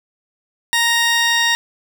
15% pulse tone pair together, 932.4 / 1864.7 Hz, A#5 / A#6, 0 / 0 cents, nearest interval octave, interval 1200 cents, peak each -12 dBFS, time 0.73-1.55 s, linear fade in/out 0 ms, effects none

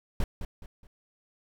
brown noise with echo, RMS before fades -25 dBFS, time 0.2-0.24 s, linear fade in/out 2 ms, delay 210 ms, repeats 3, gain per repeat -9 dB, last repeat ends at 0.87 s, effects none

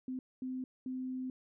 sine tone bursts at uneven times, 257.2 Hz, C4, 30 cents flat, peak -36 dBFS, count 3, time 0.08-0.19 / 0.42-0.64 / 0.86-1.3 s, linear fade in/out 2 ms, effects none

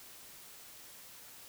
silence, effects white hiss -53 dBFS RMS until 1.48 s

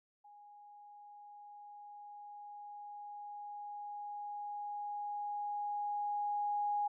sine tone with level ramp, 825 Hz, G#5, 12 cents flat, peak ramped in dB -55 to -31 dBFS, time 0.24-6.88 s, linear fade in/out 10 ms, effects none

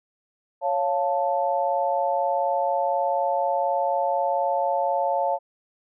sine chord, Db augmented, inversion none, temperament equal, 554.4 / 698.5 / 880 Hz, Db5 / F5 / A5, 0 / 0 / 0 cents, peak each -25 dBFS, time 0.61-5.39 s, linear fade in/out 50 ms, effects none

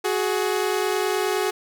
sawtooth tone pair together, 370 / 419.7 Hz, F#4 / G#4, 0 / +18 cents, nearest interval major second, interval 218 cents, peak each -20 dBFS, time 0.04-1.51 s, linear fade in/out 10 ms, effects none

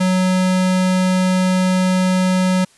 square tone, 185 Hz, F#3, in tune, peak -14 dBFS, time 0-2.65 s, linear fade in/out 10 ms, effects white hiss -52 dBFS RMS until 2.77 s + resampled to 24000 Hz

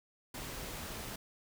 pink noise, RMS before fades -43 dBFS, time 0.34-1.16 s, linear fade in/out 5 ms, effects none

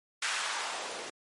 blue noise with band-pass filter sweep, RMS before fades -35 dBFS, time 0.22-1.1 s, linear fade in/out 5 ms, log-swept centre 1600 to 400 Hz, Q 1.3, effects low-pass 9000 Hz 12 dB/octave + MP3 48 kbps

